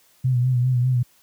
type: tone with vibrato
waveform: sine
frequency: 125.6 Hz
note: B2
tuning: 30 cents sharp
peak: -16 dBFS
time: 0.24-1.03 s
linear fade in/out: 10 ms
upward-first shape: sine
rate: 5 Hz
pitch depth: 54 cents each way
effects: white hiss -58 dBFS RMS until 1.22 s + high-pass 60 Hz 12 dB/octave